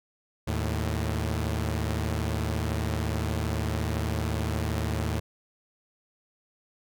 sawtooth tone pair together, 77.59 / 109.6 Hz, D#2 / A2, -4 / -6 cents, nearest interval tritone, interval 598 cents, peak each -25 / -26 dBFS, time 0.47-5.2 s, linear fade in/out 10 ms, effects none

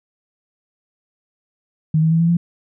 sine tone with pitch steps, 156.9 / 160.38 / 163.94 / 167.58 / 171.3 Hz, D#3 / E3 / E3 / E3 / F3, +15 / -47 / -9 / +29 / -33 cents, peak -12 dBFS, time 1.94-2.37 s, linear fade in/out 5 ms, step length 86 ms, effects none

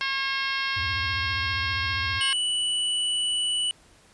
harmonic tone, 540 Hz, C#5, 45 cents flat, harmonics 2 / 3 / 4 / 5 / 6 / 7 / 8 / 9 / 10, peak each -33 / -30 / -32 / -33 / -34 / -39 / -36 / -41 / -39 dBFS, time 0.01-2.33 s, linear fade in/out 0 ms
triangle tone with vibrato, 87.6 Hz, F2, 6 cents sharp, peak -30 dBFS, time 0.76-2.2 s, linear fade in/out 10 ms, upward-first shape sine, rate 15 Hz, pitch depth 290 cents each way
square tone, 2960 Hz, F#7, in tune, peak -24 dBFS, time 2.21-3.71 s, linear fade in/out 0 ms
effects pink hiss -56 dBFS RMS until 4.13 s + resampled to 24000 Hz

